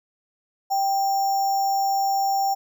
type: tone with sample-and-hold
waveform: sine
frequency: 784 Hz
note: G5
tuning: in tune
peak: -19 dBFS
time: 0.7-2.55 s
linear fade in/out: 20 ms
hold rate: 6300 Hz
effects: none